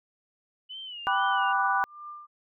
sine tone with vibrato, 2960 Hz, F#7, in tune, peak -37 dBFS, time 0.69-1.53 s, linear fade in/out 20 ms, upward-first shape sine, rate 2.2 Hz, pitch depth 97 cents each way
sine chord, G major seventh, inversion none, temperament equal, 784 / 987.8 / 1174.7 / 1480 Hz, G5 / B5 / D6 / F#6, 0 / 0 / 0 / 0 cents, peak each -28 dBFS, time 1.07-1.84 s, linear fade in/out 0 ms
sine tone with tremolo, 1194 Hz, D6, 28 cents sharp, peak -37 dBFS, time 1.52-2.27 s, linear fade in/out 20 ms, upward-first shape triangle, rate 2.2 Hz, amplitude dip 90%
effects none

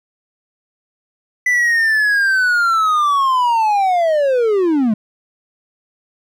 triangle linear sweep, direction down, 2000 to 203.1 Hz, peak -10 dBFS, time 1.46-4.94 s, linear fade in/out 5 ms, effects none

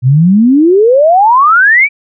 sine exponential sweep, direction up, 120 to 2370 Hz, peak -3 dBFS, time 0.02-1.89 s, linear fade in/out 50 ms, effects none

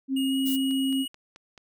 sine tone, 267.5 Hz, C4, 38 cents sharp, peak -23 dBFS, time 0.08-1.06 s, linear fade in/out 50 ms
square tone with pitch glide, 2866 to 2901 Hz, F7 to F#7, +44 to -35 cents, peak -32 dBFS, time 0.16-1.08 s, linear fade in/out 10 ms, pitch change +21 cents, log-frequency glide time 0.27-0.35 s
violet noise, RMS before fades -33 dBFS, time 0.45-0.57 s, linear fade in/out 20 ms
click train, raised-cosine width 0.2 ms, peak -30 dBFS, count 5, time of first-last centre 0.71-1.578 s, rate 4.61 Hz
effects none

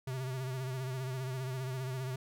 square tone with vibrato, 130 Hz, C3, 11 cents flat, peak -36 dBFS, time 0.07-2.16 s, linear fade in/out 5 ms, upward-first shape sine, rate 15 Hz, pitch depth 52 cents each way, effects none

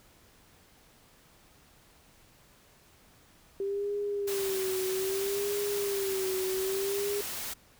sine tone with vibrato, 392 Hz, G4, in tune, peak -29 dBFS, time 3.6-7.21 s, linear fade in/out 2 ms, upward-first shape sine, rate 0.62 Hz, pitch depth 73 cents each way
white noise, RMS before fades -37 dBFS, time 4.27-7.54 s, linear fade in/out 10 ms
effects pink hiss -60 dBFS RMS until 7.79 s

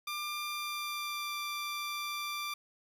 15% pulse tone with pitch glide, 1193 to 1179.3 Hz, D6 to D6, +27 to +7 cents, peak -29 dBFS, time 0.07-2.54 s, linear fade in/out 5 ms, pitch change -20 cents, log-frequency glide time 0.46-1.37 s, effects 10-bit

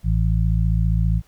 harmonic tone, 55 Hz, A1, in tune, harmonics 1 / 2 / 3, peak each -18 / -21 / -23 dBFS, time 0.03-1.22 s, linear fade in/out 50 ms, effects pink hiss -58 dBFS RMS until 1.27 s

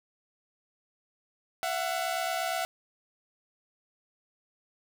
sawtooth tone pair together, 671.5 / 740 Hz, E5 / F#5, +32 / 0 cents, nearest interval major second, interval 168 cents, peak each -28 dBFS, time 1.63-2.65 s, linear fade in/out 0 ms, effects none

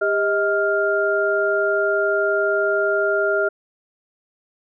sine tone cluster, 400.8 / 632 / 1400 Hz, G4 / D#5 / F6, +38 / +27 / +4 cents, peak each -21 dBFS, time 0.01-3.49 s, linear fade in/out 10 ms, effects none

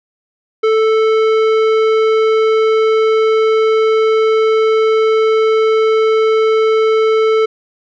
triangle tone with tanh clipping, 440 Hz, A4, in tune, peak -11 dBFS, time 0.63-7.46 s, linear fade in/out 10 ms, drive 18 dB, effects none

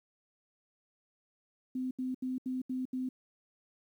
sine tone bursts, 256.6 Hz, C4, 34 cents flat, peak -32 dBFS, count 6, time 1.75-3.09 s, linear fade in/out 5 ms, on 160 ms, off 76 ms, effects 11-bit

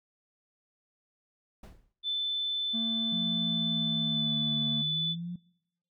brown noise with exponential decay, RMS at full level -39 dBFS, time 1.63-1.93 s, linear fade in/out 5 ms, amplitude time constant 65 ms
sine tone with pitch glide, 3520 to 3486 Hz, A7 to A7, 0 to -17 cents, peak -28 dBFS, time 2.03-5.16 s, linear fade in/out 50 ms, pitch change -17 cents, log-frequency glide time 4.12-4.3 s
triangle tone, 225.8 Hz, A3, 45 cents sharp, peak -30 dBFS, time 2.73-4.83 s, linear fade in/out 20 ms
sine exponential two-way sweep, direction down then up, 178.5 to 146.83 to 178.5 Hz, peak -34 dBFS, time 3.12-5.36 s, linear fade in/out 5 ms, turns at 4.71 s
effects noise-tail reverb RT60 0.8 s tail -25 dB re dry

